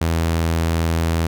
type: tone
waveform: sawtooth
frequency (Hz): 82.41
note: E2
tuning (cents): 0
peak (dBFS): -13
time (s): 0.01-1.27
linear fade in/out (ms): 5
effects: none